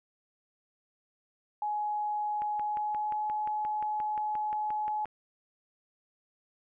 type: tone with pitch glide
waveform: sine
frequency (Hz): 840 to 848.8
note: G#5 to G#5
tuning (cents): +19 to +38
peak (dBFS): -29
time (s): 1.62-5.05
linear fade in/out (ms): 2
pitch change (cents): +19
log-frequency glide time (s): 2.61-3.24
type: click train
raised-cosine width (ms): 0.5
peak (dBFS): -29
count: 16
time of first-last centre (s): 2.42-5.056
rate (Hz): 5.69
effects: none